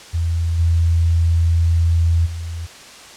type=tone with level steps; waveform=sine; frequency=83.6 Hz; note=E2; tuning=25 cents sharp; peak=-16 / -12 / -24 dBFS; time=0.13-2.67 s; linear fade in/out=20 ms; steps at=0.58 / 2.25 s; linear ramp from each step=20 ms; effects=white hiss -39 dBFS RMS until 3.16 s + low-pass 7000 Hz 12 dB/octave